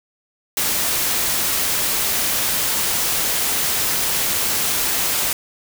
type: noise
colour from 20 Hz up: white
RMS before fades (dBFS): -20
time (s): 0.57-5.33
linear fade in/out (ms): 2
effects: none